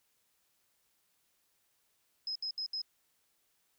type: tone bursts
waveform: sine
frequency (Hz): 5110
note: D#8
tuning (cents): +45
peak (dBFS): -34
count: 4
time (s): 2.27-2.817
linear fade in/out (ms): 2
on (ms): 85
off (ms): 69
effects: white hiss -75 dBFS RMS until 3.78 s